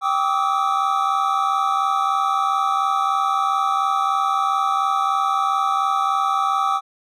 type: tone cluster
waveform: triangle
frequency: 784 / 1149 / 1233 / 1296 Hz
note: G5 / D6 / D#6 / E6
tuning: 0 / -38 / -16 / -30 cents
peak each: -21 / -20 / -23 / -21 dBFS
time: 0.01-6.81 s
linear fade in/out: 50 ms
effects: none